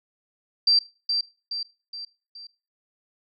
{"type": "tone with echo", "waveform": "sine", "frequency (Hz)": 4699, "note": "D8", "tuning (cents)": 0, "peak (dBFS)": -15, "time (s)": [0.67, 0.79], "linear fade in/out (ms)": 5, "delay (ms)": 420, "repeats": 4, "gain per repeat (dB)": -6, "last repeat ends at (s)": 2.47, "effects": ["noise-tail reverb RT60 0.3 s tail -18 dB re dry"]}